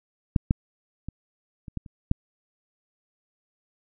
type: clicks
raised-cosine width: 5 ms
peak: -6 / -7 / -21 / -26 / -17 / -30 / -8 dBFS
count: 7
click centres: 0.362 / 0.509 / 1.086 / 1.682 / 1.773 / 1.862 / 2.114 s
effects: none